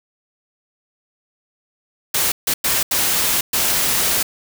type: noise bursts at uneven times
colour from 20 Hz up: white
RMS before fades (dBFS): -18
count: 5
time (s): 2.14-2.32 / 2.47-2.54 / 2.64-2.83 / 2.91-3.41 / 3.53-4.23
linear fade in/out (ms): 5
effects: none